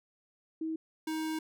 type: tone pair in turn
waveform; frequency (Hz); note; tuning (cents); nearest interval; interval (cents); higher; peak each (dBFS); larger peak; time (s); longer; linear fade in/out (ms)
sine / square; 320 / 315.6; D#4 / D#4; +49 / +25; unison; 24; first; -32 / -33; first; 0.61-0.76 / 1.07-1.39; second; 5
effects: none